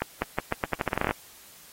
accelerating click train, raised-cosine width 0.5 ms, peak -10 dBFS, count 15, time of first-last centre 0.02-1.11 s, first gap 200 ms, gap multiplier 0.83, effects white hiss -51 dBFS RMS until 1.72 s + AAC 48 kbps

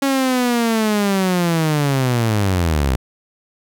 sawtooth linear sweep, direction down, 277.2 to 61.6 Hz, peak -11 dBFS, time 0.02-2.96 s, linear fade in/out 5 ms, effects none

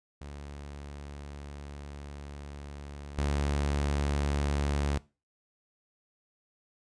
sawtooth tone with level steps, 71.7 Hz, D2, 41 cents flat, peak -37 / -23 dBFS, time 0.21-4.98 s, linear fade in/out 5 ms, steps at 3.18 s, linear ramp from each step 2 ms, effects noise-tail reverb RT60 0.3 s tail -21 dB re dry + resampled to 22050 Hz

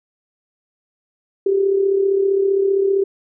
sine tone with amplitude modulation, 392 Hz, G4, in tune, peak -11 dBFS, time 1.46-3.04 s, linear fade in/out 5 ms, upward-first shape sine, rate 35.3 Hz, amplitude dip 55%, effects none

